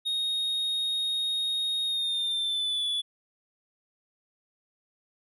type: tone with pitch glide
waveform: triangle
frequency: 3729 to 3439 Hz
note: A#7 to A7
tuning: 0 to -40 cents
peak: -25 dBFS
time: 0.05-3.02 s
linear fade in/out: 20 ms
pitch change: -140 cents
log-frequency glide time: 1.85-2.87 s
effects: none